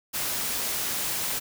white noise, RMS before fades -29 dBFS, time 0.13-1.4 s, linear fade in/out 20 ms, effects none

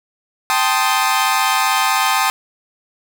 sawtooth chord, A half-diminished seventh, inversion third, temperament equal, 784 / 880 / 1046.5 / 1244.5 Hz, G5 / A5 / C6 / Eb6, 0 / 0 / 0 / 0 cents, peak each -16 dBFS, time 0.5-2.3 s, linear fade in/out 0 ms, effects none

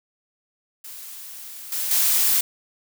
blue noise with level steps, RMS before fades -38 / -26 / -19 dBFS, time 0.84-2.41 s, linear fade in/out 5 ms, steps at 1.72 / 1.91 s, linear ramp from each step 2 ms, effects none

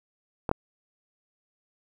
clicks, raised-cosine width 1 ms, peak -14 / -8 dBFS, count 2, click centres 0.492 / 0.514 s, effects 8-bit

